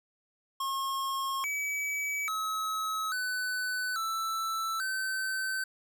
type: tone with pitch steps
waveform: square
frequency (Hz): 1081 / 2286 / 1285 / 1500 / 1324 / 1536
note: C#6 / D7 / E6 / F#6 / E6 / G6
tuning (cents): -44 / -47 / -45 / +23 / +7 / -36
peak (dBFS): -31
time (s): 0.6-5.64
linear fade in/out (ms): 5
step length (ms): 840
effects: none